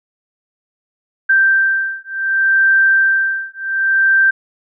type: beating tone pair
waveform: sine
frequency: 1568 / 1568.67 Hz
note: G6 / G6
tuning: 0 / +1 cents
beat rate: 0.67 Hz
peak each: -14 dBFS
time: 1.29-4.31 s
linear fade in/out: 10 ms
effects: none